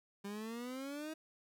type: exponential sweep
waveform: 30% pulse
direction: up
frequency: 198 to 319.5 Hz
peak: -39 dBFS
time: 0.24-1.14 s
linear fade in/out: 10 ms
effects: none